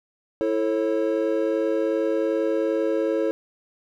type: chord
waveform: triangle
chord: A major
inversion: second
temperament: equal with one note detuned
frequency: 329.6 / 440 / 542.6 Hz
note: E4 / A4 / C#5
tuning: 0 / 0 / -37 cents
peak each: -23 dBFS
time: 0.41-3.31 s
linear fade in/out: 0 ms
effects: none